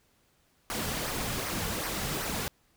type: noise with flanger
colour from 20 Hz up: pink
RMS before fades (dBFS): -33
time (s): 0.7-2.48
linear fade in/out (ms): 0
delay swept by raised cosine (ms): 0.27 to 3.27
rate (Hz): 2.6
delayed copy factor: -0.5
effects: pink hiss -68 dBFS RMS until 2.76 s